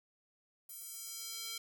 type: tone with high-pass filter sweep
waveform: square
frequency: 453.9 Hz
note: A#4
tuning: 46 cents flat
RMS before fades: -45 dBFS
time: 0.69-1.58 s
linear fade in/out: 5 ms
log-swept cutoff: 11000 to 3300 Hz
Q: 1.1
effects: none